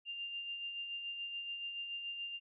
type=tone with tremolo; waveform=sine; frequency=2794 Hz; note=F7; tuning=in tune; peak=-38 dBFS; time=0.05-2.4 s; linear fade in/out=50 ms; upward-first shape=sine; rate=7 Hz; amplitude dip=40%; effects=none